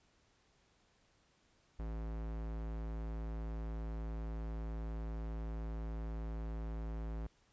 square tone with low-pass filter, 55 Hz, A1, in tune, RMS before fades -41 dBFS, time 1.79-7.27 s, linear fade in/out 5 ms, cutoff 1600 Hz, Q 0.52, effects pink hiss -72 dBFS RMS until 7.52 s + resampled to 16000 Hz

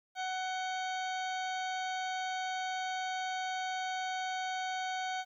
harmonic tone with a mistuned harmonic, 746 Hz, F#5, 14 cents sharp, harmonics 1 / 2 / 3 / 4 / 5 / 6 / 8 / 9, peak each -35 / -41 / -45 / -47 / -49 / -51 / -53 / -54 dBFS, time 0.15-5.25 s, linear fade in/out 50 ms, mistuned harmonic 4, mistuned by +91 cents, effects 12-bit

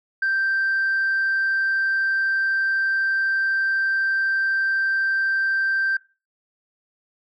sine tone, 1568 Hz, G6, in tune, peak -17 dBFS, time 0.22-5.97 s, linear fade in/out 5 ms, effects noise-tail reverb RT60 0.3 s tail -19 dB re dry + tanh soft clip ceiling -16 dBFS

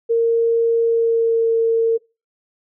sine tone with pitch glide, 461.1 to 455.5 Hz, A#4 to A#4, -19 to -40 cents, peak -13 dBFS, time 0.09-1.98 s, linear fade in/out 20 ms, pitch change -21 cents, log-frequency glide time 0.81-1.52 s, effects noise-tail reverb RT60 0.3 s tail -24 dB re dry

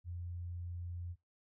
sine tone, 87.31 Hz, F2, in tune, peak -40 dBFS, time 0.04-1.16 s, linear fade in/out 50 ms, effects noise-tail reverb RT60 0.2 s tail -21 dB re dry

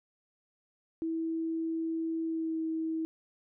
sine tone with pitch glide, 325.9 to 321.6 Hz, E4 to E4, -20 to -43 cents, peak -30 dBFS, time 1.02-3.05 s, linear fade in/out 0 ms, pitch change -23 cents, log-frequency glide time 2.24-2.58 s, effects none

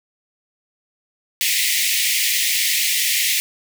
pink high-pass noise, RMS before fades -19 dBFS, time 1.41-3.4 s, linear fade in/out 0 ms, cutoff 1900 Hz, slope 96 dB/octave, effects none

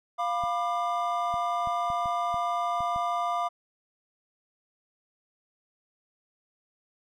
triangle chord, B diminished, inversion second, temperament equal with one note detuned, 698.5 / 987.8 / 1195.2 Hz, F5 / B5 / D6, 0 / 0 / +30 cents, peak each -27 / -32 / -28 dBFS, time 0.18-3.49 s, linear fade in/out 20 ms
clicks, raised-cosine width 5 ms, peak -30 dBFS, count 8, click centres 0.438 / 1.341 / 1.673 / 1.902 / 2.058 / 2.343 / 2.806 / 2.961 s
effects none

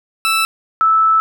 20% pulse / sine tone pair in turn, 1318.5 / 1312.3 Hz, E6 / E6, 0 / -8 cents, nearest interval unison, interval 8 cents, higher first, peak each -8 / -9 dBFS, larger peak first, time 0.25-0.45 / 0.81-1.2 s, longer second, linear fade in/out 0 ms, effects none

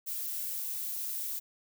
violet noise, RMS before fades -36 dBFS, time 0.06-1.4 s, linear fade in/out 20 ms, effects none

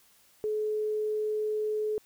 sine tone, 427.6 Hz, A4, 49 cents flat, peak -27 dBFS, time 0.44-1.98 s, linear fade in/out 0 ms, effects white hiss -62 dBFS RMS until 2.05 s

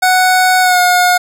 25% pulse tone with pitch glide, 740 to 719.8 Hz, F#5 to F#5, 0 to -48 cents, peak -4 dBFS, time 0.02-1.18 s, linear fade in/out 10 ms, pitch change -48 cents, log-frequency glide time 0.61-0.79 s, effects none

